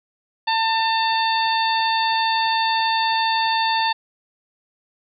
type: harmonic tone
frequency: 897 Hz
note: A5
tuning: 33 cents sharp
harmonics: 1 / 2 / 3 / 4 / 5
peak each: -19 / -26 / -29 / -27 / -27 dBFS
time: 0.47-3.93 s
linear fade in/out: 10 ms
effects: none